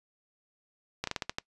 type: slowing click train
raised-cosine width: 0.2 ms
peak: -14 dBFS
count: 7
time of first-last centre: 1.04-1.385 s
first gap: 33 ms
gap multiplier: 1.22
effects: noise-tail reverb RT60 0.1 s tail -23 dB re dry + resampled to 24000 Hz

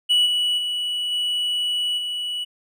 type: tone with level steps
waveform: triangle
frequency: 2944 Hz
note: F#7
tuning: 9 cents flat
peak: -13 / -17 / -21 / -19 / -23 dBFS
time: 0.09-2.45 s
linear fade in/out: 20 ms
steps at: 0.25 / 0.57 / 1.11 / 1.97 s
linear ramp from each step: 20 ms
effects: none

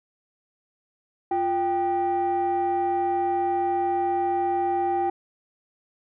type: tone pair together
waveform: sine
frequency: 350 / 785.7 Hz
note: F4 / G5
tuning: +4 / +4 cents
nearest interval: octave + major second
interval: 1400 cents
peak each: -24 / -21 dBFS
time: 1.31-5.1 s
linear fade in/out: 5 ms
effects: tanh soft clip ceiling -18 dBFS

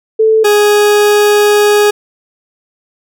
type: tone pair in turn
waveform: sine / 40% pulse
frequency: 440 / 415.3 Hz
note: A4 / G#4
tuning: 0 / 0 cents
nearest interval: minor second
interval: 100 cents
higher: first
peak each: -5 dBFS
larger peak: neither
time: 0.19-0.44 / 0.44-1.91 s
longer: second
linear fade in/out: 10 ms
effects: none

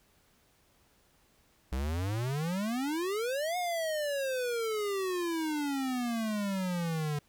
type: exponential two-way sweep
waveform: square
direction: up then down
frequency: 61.74 to 728 to 144.8 Hz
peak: -31 dBFS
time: 1.72-7.19 s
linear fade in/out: 5 ms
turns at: 3.57 s
effects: pink hiss -67 dBFS RMS until 7.28 s

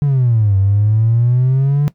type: exponential two-way sweep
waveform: triangle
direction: down then up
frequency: 147.8 to 95.9 to 147.8 Hz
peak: -7 dBFS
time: 0.02-1.88 s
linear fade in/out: 0 ms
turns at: 0.57 s
effects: noise-tail reverb RT60 0.1 s tail -17 dB re dry + tanh soft clip ceiling -6 dBFS

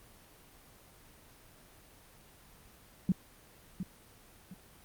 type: tone with echo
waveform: sine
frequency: 185 Hz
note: F#3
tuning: in tune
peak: -23 dBFS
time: 3.09-3.12 s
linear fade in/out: 2 ms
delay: 710 ms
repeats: 2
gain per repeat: -10 dB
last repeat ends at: 4.54 s
effects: pink hiss -58 dBFS RMS until 4.84 s + Opus 24 kbps

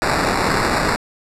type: noise with sample-and-hold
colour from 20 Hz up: blue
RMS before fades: -18 dBFS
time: 0.02-0.96 s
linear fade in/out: 0 ms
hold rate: 3150 Hz
effects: low-pass 9000 Hz 12 dB/octave

